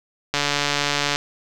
click train, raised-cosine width 0.2 ms, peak -3 dBFS, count 119, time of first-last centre 0.34-1.159 s, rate 144 Hz, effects none

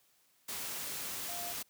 sine tone in noise, 698.5 Hz, F5, in tune, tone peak -44 dBFS, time 1.28-1.53 s, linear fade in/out 10 ms, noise white, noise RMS -40 dBFS, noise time 0.48-1.63 s, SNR -7 dB, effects white hiss -70 dBFS RMS until 1.69 s + high-pass 60 Hz 12 dB/octave

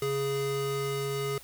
square tone pair together, 138.59 / 415.3 Hz, C#3 / G#4, 0 / 0 cents, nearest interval octave + perfect fifth, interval 1900 cents, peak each -35 / -30 dBFS, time 0.02-1.38 s, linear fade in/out 2 ms, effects added 60 Hz sine -59 dBFS peak until 1.43 s + white hiss -51 dBFS RMS until 1.43 s

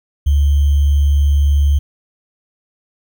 sine tone with sample-and-hold, 71.7 Hz, D2, 41 cents flat, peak -9 dBFS, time 0.26-1.79 s, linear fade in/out 10 ms, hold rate 3150 Hz, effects none

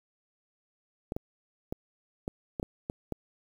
clicks, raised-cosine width 2 ms, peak -19 dBFS, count 8, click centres 1.121 / 1.165 / 1.725 / 2.279 / 2.598 / 2.629 / 2.899 / 3.123 s, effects 8-bit

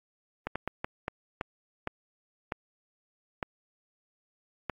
slowing click train, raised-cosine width 0.5 ms, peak -16 dBFS, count 10, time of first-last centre 0.47-4.697 s, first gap 86 ms, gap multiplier 1.4, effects AAC 64 kbps

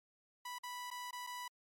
sawtooth tone with dropouts, 986 Hz, B5, 3 cents flat, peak -39 dBFS, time 0.45-1.48 s, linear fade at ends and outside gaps 5 ms, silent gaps 0.585-0.634 / 0.904-0.912 / 1.11-1.128 / 1.267-1.271 s, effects MP3 64 kbps

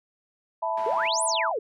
sine chord, E suspended fourth, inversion none, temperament equal, 659.3 / 880 / 987.8 Hz, E5 / A5 / B5, 0 / 0 / 0 cents, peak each -29 dBFS, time 0.62-1.52 s, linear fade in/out 10 ms
white band-pass noise, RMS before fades -45 dBFS, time 0.77-1.08 s, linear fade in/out 5 ms, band 180 to 1800 Hz, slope 12 dB/octave
sine exponential two-way sweep, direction up then down, 392 to 10950 to 392 Hz, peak -25 dBFS, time 0.86-1.59 s, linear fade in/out 5 ms, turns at 1.24 s
effects none

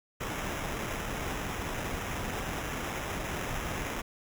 pink noise with sample-and-hold, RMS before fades -35 dBFS, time 0.2-4.02 s, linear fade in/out 10 ms, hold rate 4410 Hz, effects none

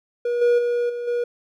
triangle tone with level steps, 480.4 Hz, B4, 48 cents flat, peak -18 / -12 / -17 / -24 / -18 dBFS, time 0.25-1.24 s, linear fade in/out 5 ms, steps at 0.41 / 0.58 / 0.89 / 1.07 s, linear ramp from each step 10 ms, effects none

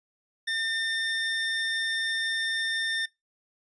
25% pulse tone, 1806 Hz, A6, 45 cents sharp, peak -23 dBFS, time 0.47-3.06 s, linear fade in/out 10 ms, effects noise-tail reverb RT60 0.2 s tail -24 dB re dry + resampled to 22050 Hz

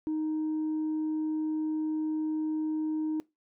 sine tone, 311.1 Hz, D#4, in tune, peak -26 dBFS, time 0.07-3.2 s, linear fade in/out 0 ms, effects noise-tail reverb RT60 0.2 s tail -23 dB re dry + tanh soft clip ceiling -26 dBFS

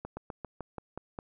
slowing click train, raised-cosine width 1 ms, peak -24 dBFS, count 8, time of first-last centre 0.05-1.188 s, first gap 120 ms, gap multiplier 1.1, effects none

